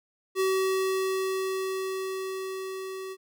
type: tone with level ramp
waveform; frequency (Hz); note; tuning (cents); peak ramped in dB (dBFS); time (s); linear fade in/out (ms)
square; 380.3; F#4; +48; -23 to -36; 0.35-3.17; 50
effects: none